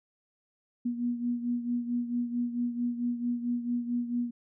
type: beating tone pair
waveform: sine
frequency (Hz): 240 / 244.5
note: B3 / B3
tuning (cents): -49 / -17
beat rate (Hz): 4.5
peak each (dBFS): -29 / -35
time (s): 0.85-4.31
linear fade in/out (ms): 10
effects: none